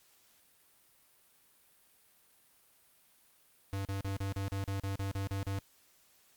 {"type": "tone bursts", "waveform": "square", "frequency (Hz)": 98, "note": "G2", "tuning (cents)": 0, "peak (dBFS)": -34, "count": 12, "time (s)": [3.73, 5.588], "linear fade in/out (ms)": 0, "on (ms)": 120, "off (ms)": 38, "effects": ["white hiss -66 dBFS RMS until 6.36 s", "Opus 48 kbps"]}